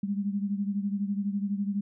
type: beating tone pair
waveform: sine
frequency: 198.8 / 210.8 Hz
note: G3 / G#3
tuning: +25 / +26 cents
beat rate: 12 Hz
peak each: -28 / -33 dBFS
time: 0.03-1.81 s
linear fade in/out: 5 ms
effects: none